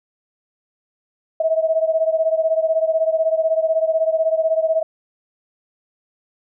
sine beating tone pair, 639 / 655 Hz, D#5 / E5, +46 / -11 cents, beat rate 16 Hz, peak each -17 / -20 dBFS, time 1.4-4.83 s, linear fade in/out 5 ms, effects none

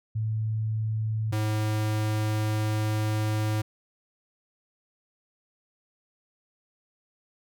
sine / square tone pair in turn, 109.6 / 107.53 Hz, A2 / A2, -6 / -39 cents, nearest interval unison, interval 33 cents, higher first, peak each -25 dBFS, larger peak neither, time 0.15-1.32 / 1.32-3.62 s, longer second, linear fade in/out 10 ms, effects none

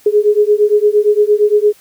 sine beating tone pair, 413.8 / 422.5 Hz, G#4 / G#4, -6 / +30 cents, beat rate 8.7 Hz, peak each -11 dBFS, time 0.06-1.73 s, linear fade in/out 5 ms, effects white hiss -47 dBFS RMS until 1.8 s

